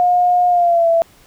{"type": "tone with pitch glide", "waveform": "sine", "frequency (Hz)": [715, 667.1], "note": ["F5", "E5"], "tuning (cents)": [41, 20], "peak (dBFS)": -10, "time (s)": [0, 1.02], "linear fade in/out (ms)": 0, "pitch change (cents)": -121, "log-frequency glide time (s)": [0.48, 0.88], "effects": ["pink hiss -49 dBFS RMS until 1.26 s"]}